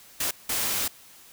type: noise bursts at uneven times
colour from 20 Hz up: white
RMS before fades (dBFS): -27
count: 2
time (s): 0.2-0.31 / 0.49-0.88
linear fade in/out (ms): 5
effects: white hiss -51 dBFS RMS until 1.32 s